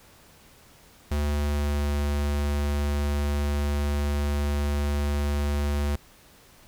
square tone with pitch glide, 73.42 to 72.49 Hz, D2 to D2, 0 to -22 cents, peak -24 dBFS, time 1.11-5.96 s, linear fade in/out 5 ms, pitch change -22 cents, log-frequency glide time 1.25-1.91 s, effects pink hiss -54 dBFS RMS until 6.67 s

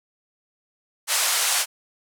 white band-pass noise, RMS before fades -22 dBFS, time 1.07-1.66 s, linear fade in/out 50 ms, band 620 to 11000 Hz, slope 24 dB/octave, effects none

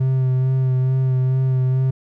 triangle tone with vibrato, 130.1 Hz, C3, 9 cents flat, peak -13 dBFS, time 0-1.91 s, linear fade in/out 10 ms, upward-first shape sine, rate 2.3 Hz, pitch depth 20 cents each way, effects none

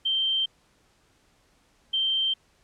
sine tone pair in turn, 3136 / 3136 Hz, G7 / G7, 0 / 0 cents, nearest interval unison, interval 0 cents, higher neither, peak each -22 dBFS, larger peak neither, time 0.05-0.46 / 1.93-2.34 s, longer neither, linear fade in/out 10 ms, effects pink hiss -64 dBFS RMS until 2.63 s + low-pass 9000 Hz 12 dB/octave

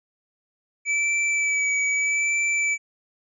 square tone with vibrato, 2304 Hz, D7, 34 cents flat, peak -21 dBFS, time 0.85-2.78 s, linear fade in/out 50 ms, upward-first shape sine, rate 0.79 Hz, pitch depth 22 cents each way, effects resampled to 22050 Hz

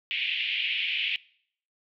white band-pass noise, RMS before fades -29 dBFS, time 0.11-1.16 s, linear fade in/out 0 ms, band 2300 to 3100 Hz, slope 48 dB/octave, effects noise-tail reverb RT60 0.6 s tail -22 dB re dry

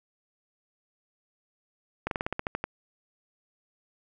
slowing click train, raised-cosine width 0.5 ms, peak -14 dBFS, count 10, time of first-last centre 2.07-2.64 s, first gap 42 ms, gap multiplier 1.1, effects none

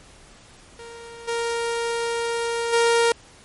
sawtooth tone with level steps, 466.2 Hz, A#4, in tune, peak -34 / -19 / -12 dBFS, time 0.79-3.12 s, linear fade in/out 2 ms, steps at 1.27 / 2.72 s, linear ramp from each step 20 ms, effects pink hiss -49 dBFS RMS until 3.44 s + MP3 48 kbps

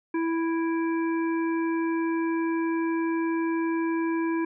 harmonic tone with a mistuned harmonic, 329.6 Hz, E4, in tune, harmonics 1 / 3 / 5 / 7, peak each -24 / -34 / -38 / -41 dBFS, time 0.14-4.45 s, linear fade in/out 5 ms, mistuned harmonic 7, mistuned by +24 cents, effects none

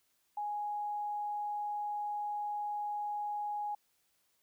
sine tone, 830.6 Hz, G#5, in tune, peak -34 dBFS, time 0.37-3.75 s, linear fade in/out 5 ms, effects white hiss -75 dBFS RMS until 4.42 s

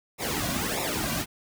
pink noise with flanger, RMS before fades -29 dBFS, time 0.18-1.26 s, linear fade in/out 50 ms, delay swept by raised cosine 0.64 to 2.34 ms, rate 1.6 Hz, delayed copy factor -0.85, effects none

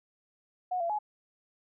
sine tone with pitch steps, 729 / 680 / 843 Hz, F#5 / F5 / G#5, -26 / -46 / +26 cents, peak -28 dBFS, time 0.71-0.989 s, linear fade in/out 10 ms, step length 93 ms, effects none

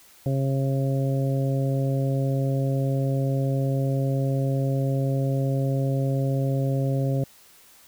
harmonic tone, 135.5 Hz, C#3, 39 cents flat, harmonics 1 / 2 / 3 / 4 / 5, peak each -22 / -30 / -34 / -31 / -38 dBFS, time 0.26-7.24 s, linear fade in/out 2 ms, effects white hiss -53 dBFS RMS until 7.87 s

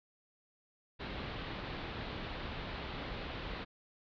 pink low-pass noise, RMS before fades -42 dBFS, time 0.99-3.65 s, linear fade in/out 20 ms, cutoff 4200 Hz, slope 48 dB/octave, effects none

